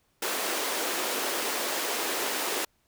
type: high-pass noise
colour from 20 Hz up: pink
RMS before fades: -30 dBFS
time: 0.22-2.65 s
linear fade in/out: 5 ms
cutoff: 320 Hz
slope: 24 dB/octave
effects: pink hiss -70 dBFS RMS until 2.87 s